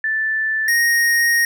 sine / square tone pair in turn, 1760 / 1866.4 Hz, A6 / A#6, 0 / +2 cents, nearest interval minor second, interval 102 cents, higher second, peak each -17 / -14 dBFS, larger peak second, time 0.04-0.68 / 0.68-1.45 s, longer second, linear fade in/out 2 ms, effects none

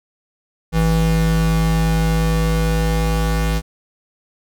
square tone pair together, 54.39 / 163 Hz, A1 / E3, -19 / -19 cents, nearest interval octave + perfect fifth, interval 1900 cents, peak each -18 dBFS, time 0.72-3.62 s, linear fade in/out 50 ms, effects none

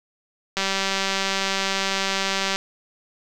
click train, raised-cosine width 0.2 ms, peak -6 dBFS, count 387, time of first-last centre 0.57-2.56 s, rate 194 Hz, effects none

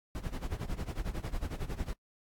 brown noise with tremolo, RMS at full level -33 dBFS, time 0.15-1.93 s, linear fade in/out 0 ms, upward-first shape sine, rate 11 Hz, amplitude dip 85%, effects noise-tail reverb RT60 0.1 s tail -25 dB re dry + AAC 64 kbps

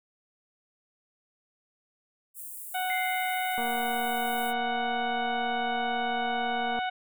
white high-pass noise, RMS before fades -41 dBFS, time 2.34-4.54 s, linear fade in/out 50 ms, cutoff 8200 Hz, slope 48 dB/octave
harmonic tone, 740 Hz, F#5, in tune, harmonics 1 / 2 / 3 / 4 / 5, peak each -29 / -35 / -39 / -41 / -43 dBFS, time 2.74-6.9 s, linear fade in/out 10 ms
sine tone with exponential decay, 2095 Hz, C7, 2 cents sharp, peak -29 dBFS, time 2.9-5.76 s, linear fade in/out 0 ms, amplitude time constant 620 ms
click train, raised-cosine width 1 ms, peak -24 dBFS, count 752, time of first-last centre 3.58-6.789 s, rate 234 Hz
effects none

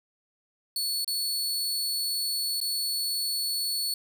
sawtooth tone with dropouts, 4418 Hz, C#8, 7 cents flat, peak -24 dBFS, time 0.76-3.94 s, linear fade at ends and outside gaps 2 ms, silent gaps 1.046-1.077 / 2.603-2.613 s, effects 10-bit

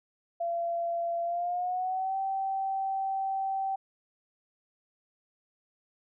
sine tone with pitch glide, 682 to 774.4 Hz, F5 to G5, -41 to -21 cents, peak -28 dBFS, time 0.4-3.76 s, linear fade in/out 10 ms, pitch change +220 cents, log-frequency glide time 1.23-2.17 s, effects none

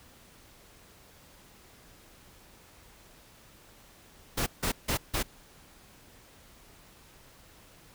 pink noise bursts, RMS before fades -29 dBFS, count 4, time 4.37-5.23 s, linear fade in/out 10 ms, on 95 ms, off 160 ms, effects pink hiss -56 dBFS RMS until 7.94 s

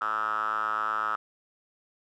5% pulse tone with band-pass filter, 107.9 Hz, A2, 33 cents flat, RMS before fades -29 dBFS, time 0.01-1.16 s, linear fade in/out 5 ms, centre 1300 Hz, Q 9, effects none

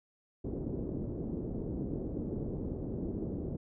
white low-pass noise, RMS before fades -37 dBFS, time 0.44-3.57 s, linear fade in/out 10 ms, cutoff 380 Hz, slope 24 dB/octave, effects none

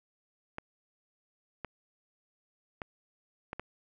clicks, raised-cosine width 0.5 ms, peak -22 dBFS, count 5, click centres 0.584 / 1.647 / 2.818 / 3.531 / 3.596 s, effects none

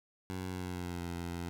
15% pulse tone with pitch glide, 92.5 to 86.31 Hz, F#2 to F2, 0 to -20 cents, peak -31 dBFS, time 0.3-1.49 s, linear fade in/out 0 ms, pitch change -120 cents, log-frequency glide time 0.48-1.06 s, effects none

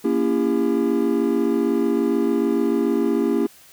triangle chord, A# diminished seventh, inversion none, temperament just, 233.1 / 279.7 / 335.6 / 402.8 Hz, A#3 / C#4 / E4 / G4, 0 / +16 / +31 / +47 cents, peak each -21 dBFS, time 0.04-3.47 s, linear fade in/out 10 ms, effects white hiss -49 dBFS RMS until 3.72 s

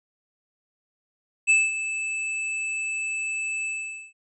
square tone with ADSR envelope, 2626 Hz, E7, 7 cents flat, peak -15 dBFS, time 1.47-4.13 s, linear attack 30 ms, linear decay 210 ms, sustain -12 dB, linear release 470 ms, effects resampled to 24000 Hz

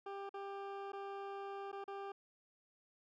20% pulse tone with dropouts, 396.1 Hz, G4, 18 cents sharp, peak -38 dBFS, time 0.06-2.12 s, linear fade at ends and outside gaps 5 ms, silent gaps 0.293-0.34 / 0.92-0.931 / 1.717-1.727 / 1.841-1.878 s, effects low-pass 2000 Hz 12 dB/octave

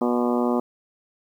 harmonic tone with a mistuned harmonic, 121.5 Hz, B2, 28 cents flat, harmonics 2 / 3 / 4 / 5 / 6 / 7 / 8 / 9 / 10, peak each -22 / -26 / -28 / -30 / -32 / -33 / -34 / -35 / -36 dBFS, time 0.01-0.6 s, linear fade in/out 5 ms, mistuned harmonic 8, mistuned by +44 cents, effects 9-bit

